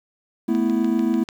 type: chord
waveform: triangle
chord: A suspended second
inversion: none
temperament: equal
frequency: 220 / 246.9 / 329.6 Hz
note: A3 / B3 / E4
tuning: 0 / 0 / 0 cents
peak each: -20 dBFS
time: 0.48-1.24 s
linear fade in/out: 10 ms
type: click train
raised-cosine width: 0.2 ms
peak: -20 dBFS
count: 6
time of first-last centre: 0.55-1.289 s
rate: 6.77 Hz
effects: 8-bit

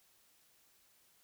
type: silence
effects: white hiss -69 dBFS RMS until 1.23 s

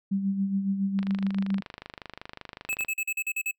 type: tone with tremolo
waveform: sine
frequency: 195.8 Hz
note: G3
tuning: 2 cents flat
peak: -22 dBFS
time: 0.11-1.61 s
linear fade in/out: 10 ms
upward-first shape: sine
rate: 7.2 Hz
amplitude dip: 55%
type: click train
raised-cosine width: 0.3 ms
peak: -22 dBFS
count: 48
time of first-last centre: 0.99-2.848 s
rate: 25.3 Hz
type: tone bursts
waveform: square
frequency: 2600 Hz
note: E7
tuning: 24 cents flat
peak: -27 dBFS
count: 9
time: 2.69-3.512 s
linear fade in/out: 5 ms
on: 54 ms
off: 42 ms
effects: noise-tail reverb RT60 0.1 s tail -26 dB re dry

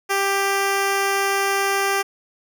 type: tone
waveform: 10% pulse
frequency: 394.2 Hz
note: G4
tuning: 10 cents sharp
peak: -10 dBFS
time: 0.09-2.03 s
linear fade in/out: 20 ms
effects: none

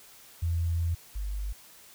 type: tone pair in turn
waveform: sine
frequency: 84.2 / 50.07 Hz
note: E2 / G1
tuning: +37 / +37 cents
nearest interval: major sixth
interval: 900 cents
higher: first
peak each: -25 / -30 dBFS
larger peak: first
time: 0.42-0.95 / 1.15-1.53 s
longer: first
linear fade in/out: 10 ms
effects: white hiss -53 dBFS RMS until 1.94 s

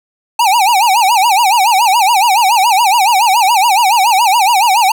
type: tone with vibrato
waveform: square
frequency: 851 Hz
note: G#5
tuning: 42 cents sharp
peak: -8 dBFS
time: 0.39-4.92 s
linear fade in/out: 5 ms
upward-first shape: sine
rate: 7.1 Hz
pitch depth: 230 cents each way
effects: none

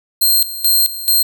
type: tone with tremolo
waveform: 5% pulse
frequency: 4186 Hz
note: C8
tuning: in tune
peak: -3 dBFS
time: 0.21-1.23 s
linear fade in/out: 10 ms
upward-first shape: square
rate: 2.3 Hz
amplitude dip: 80%
effects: none

